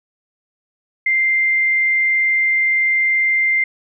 sine tone, 2093 Hz, C7, in tune, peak -13 dBFS, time 1.06-3.64 s, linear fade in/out 5 ms, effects none

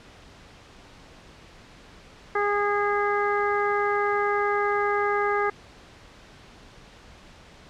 harmonic tone, 410 Hz, G#4, 22 cents flat, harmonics 1 / 2 / 3 / 4 / 5, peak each -25 / -28 / -27 / -30 / -33 dBFS, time 2.35-5.5 s, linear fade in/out 5 ms, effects pink hiss -49 dBFS RMS until 7.69 s + low-pass 5000 Hz 12 dB/octave

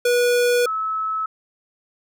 square / sine tone pair in turn, 486.2 / 1298 Hz, B4 / E6, -27 / -27 cents, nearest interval octave + perfect fourth, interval 1700 cents, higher second, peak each -16 / -21 dBFS, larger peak first, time 0.05-0.66 / 0.66-1.26 s, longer first, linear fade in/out 5 ms, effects none

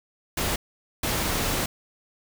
pink noise bursts at uneven times, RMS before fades -26 dBFS, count 2, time 0.37-0.56 / 1.03-1.66 s, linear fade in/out 5 ms, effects none

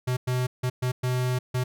square tone bursts at uneven times, 126.2 Hz, B2, 38 cents sharp, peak -24 dBFS, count 6, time 0.07-0.17 / 0.27-0.47 / 0.63-0.7 / 0.82-0.92 / 1.03-1.39 / 1.54-1.64 s, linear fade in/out 10 ms, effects none

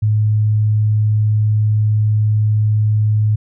sine tone, 106.9 Hz, A2, 49 cents flat, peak -11 dBFS, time 0.02-3.36 s, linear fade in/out 10 ms, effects none

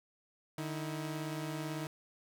sawtooth tone pair together, 151.73 / 321.5 Hz, D#3 / E4, -43 / -43 cents, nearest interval octave + minor second, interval 1300 cents, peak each -35 / -37 dBFS, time 0.58-1.87 s, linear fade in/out 2 ms, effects none

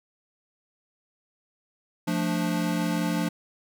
square chord, D minor, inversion first, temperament equal, 174.61 / 220 / 293.7 Hz, F3 / A3 / D4, 0 / 0 / 0 cents, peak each -28 / -31 / -30 dBFS, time 2.07-3.29 s, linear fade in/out 10 ms, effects none

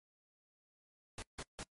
pink noise bursts, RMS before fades -44 dBFS, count 3, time 1.18-1.632 s, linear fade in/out 2 ms, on 44 ms, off 160 ms, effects noise-tail reverb RT60 0.1 s tail -22 dB re dry + MP3 48 kbps

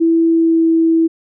sine tone with pitch glide, 330 to 327.2 Hz, E4 to E4, +2 to -13 cents, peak -9 dBFS, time 0-1.08 s, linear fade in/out 20 ms, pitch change -15 cents, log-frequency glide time 0.28-0.67 s, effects none

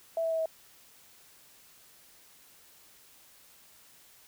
sine tone with pitch steps, 659 / 653.7 / 648.4 / 643.2 Hz, E5 / E5 / E5 / E5, -1 / -15 / -29 / -43 cents, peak -27 dBFS, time 0.17-0.458 s, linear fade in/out 2 ms, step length 72 ms, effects white hiss -58 dBFS RMS until 4.27 s

